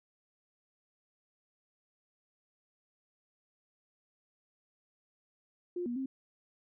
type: tone with pitch steps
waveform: sine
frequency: 353.9 / 240.7 / 265.6 Hz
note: F4 / B3 / C4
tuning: +23 / -44 / +26 cents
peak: -33 dBFS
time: 5.76-6.06 s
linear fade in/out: 5 ms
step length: 100 ms
effects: none